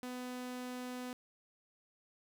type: tone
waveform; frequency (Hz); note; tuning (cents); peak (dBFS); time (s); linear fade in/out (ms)
sawtooth; 250; B3; +21; -37; 0.03-1.13; 0
effects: none